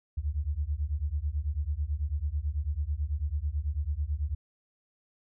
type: beating tone pair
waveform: sine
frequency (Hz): 69.4 / 78.5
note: C#2 / D#2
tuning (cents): +3 / +16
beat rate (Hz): 9.1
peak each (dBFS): -31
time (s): 0.17-4.35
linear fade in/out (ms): 10
effects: none